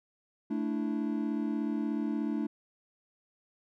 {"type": "chord", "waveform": "triangle", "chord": "A suspended fourth", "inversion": "none", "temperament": "just", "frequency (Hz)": [220, 293.3, 330], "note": ["A3", "D4", "E4"], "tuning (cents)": [0, -2, 2], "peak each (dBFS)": [-31, -31, -35], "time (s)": [0.5, 2.47], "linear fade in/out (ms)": 10, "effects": []}